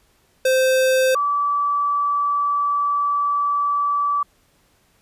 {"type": "tone pair in turn", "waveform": ["square", "sine"], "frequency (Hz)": [520, 1154.6], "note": ["C5", "D6"], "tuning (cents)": [-11, -30], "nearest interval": "octave + major second", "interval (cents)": 1381, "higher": "second", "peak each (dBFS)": [-15, -17], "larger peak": "first", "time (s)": [[0.45, 1.15], [1.15, 4.23]], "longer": "second", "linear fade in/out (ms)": 5, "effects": ["pink hiss -60 dBFS RMS until 5.01 s", "resampled to 32000 Hz"]}